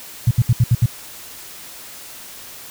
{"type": "tone bursts", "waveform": "sine", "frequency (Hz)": 118.9, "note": "A#2", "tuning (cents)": 35, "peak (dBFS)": -9, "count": 6, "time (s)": [0.27, 0.86], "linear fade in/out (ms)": 5, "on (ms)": 40, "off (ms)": 70, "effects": ["white hiss -37 dBFS RMS until 2.7 s"]}